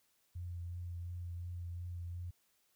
sine tone with vibrato, 87.31 Hz, F2, in tune, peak -40 dBFS, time 0.35-2.31 s, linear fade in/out 10 ms, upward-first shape triangle, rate 2.8 Hz, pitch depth 23 cents each way, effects white hiss -75 dBFS RMS until 2.75 s

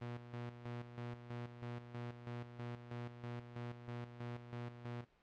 sawtooth tone with tremolo, 120 Hz, B2, 49 cents flat, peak -39 dBFS, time 0.01-5.05 s, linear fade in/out 10 ms, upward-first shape square, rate 3.1 Hz, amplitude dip 65%, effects pink hiss -73 dBFS RMS until 5.22 s + low-pass 3000 Hz 12 dB/octave

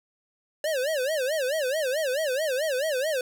square tone with vibrato, 568 Hz, C#5, 42 cents sharp, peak -25 dBFS, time 0.64-3.21 s, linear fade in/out 2 ms, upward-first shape sine, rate 4.6 Hz, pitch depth 220 cents each way, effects none

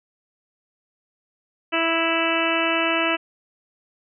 harmonic tone, 329.6 Hz, E4, in tune, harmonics 1 / 2 / 3 / 4 / 5 / 6 / 7 / 8 / 9, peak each -26 / -26 / -30 / -27 / -30 / -31 / -30 / -25 / -29 dBFS, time 1.72-3.17 s, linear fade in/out 20 ms, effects none

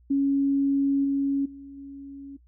sine tone with level steps, 277.2 Hz, C#4, in tune, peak -19 / -21 / -39 / -37 dBFS, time 0.1-2.37 s, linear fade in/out 10 ms, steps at 1.04 / 1.45 / 1.77 s, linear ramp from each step 10 ms, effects noise-tail reverb RT60 0.1 s tail -17 dB re dry + added 60 Hz sine -54 dBFS peak until 2.47 s

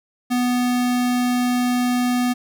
square tone, 246.9 Hz, B3, in tune, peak -18 dBFS, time 0.3-2.34 s, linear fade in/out 20 ms, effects none

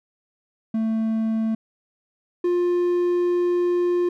triangle tone pair in turn, 222.2 / 352.7 Hz, A3 / F4, +17 / +17 cents, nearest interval minor sixth, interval 800 cents, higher second, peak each -18 / -16 dBFS, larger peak second, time 0.74-1.55 / 2.44-4.09 s, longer second, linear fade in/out 5 ms, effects none

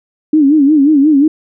sine tone with vibrato, 292.1 Hz, D4, 9 cents flat, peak -5 dBFS, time 0.33-1.28 s, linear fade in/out 5 ms, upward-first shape sine, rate 5.6 Hz, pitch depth 130 cents each way, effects none

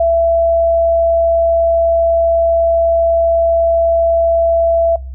sine tone, 668 Hz, E5, 23 cents sharp, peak -9 dBFS, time 0-4.96 s, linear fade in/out 5 ms, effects noise-tail reverb RT60 0.3 s tail -23 dB re dry + added 65 Hz sine -24 dBFS peak until 5.14 s

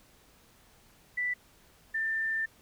sine tone pair in turn, 1975.5 / 1786.9 Hz, B6 / A6, 0 / +26 cents, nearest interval major second, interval 174 cents, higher first, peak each -28 dBFS, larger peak neither, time 1.17-1.34 / 1.94-2.46 s, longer second, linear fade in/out 10 ms, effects pink hiss -61 dBFS RMS until 2.61 s

